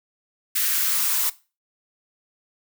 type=noise with high-pass filter sweep; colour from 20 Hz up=blue; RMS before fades=-22 dBFS; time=0.55-1.3 s; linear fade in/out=10 ms; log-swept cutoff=1700 to 910 Hz; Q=2.1; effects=noise-tail reverb RT60 0.3 s tail -18 dB re dry